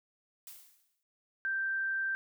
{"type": "noise with exponential decay", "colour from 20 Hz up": "blue", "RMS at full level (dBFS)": -46, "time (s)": [0.47, 1.03], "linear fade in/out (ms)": 1, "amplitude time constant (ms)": 120}
{"type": "tone", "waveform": "sine", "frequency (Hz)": 1568, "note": "G6", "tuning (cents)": 0, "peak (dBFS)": -30, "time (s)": [1.45, 2.15], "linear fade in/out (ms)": 0}
{"effects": []}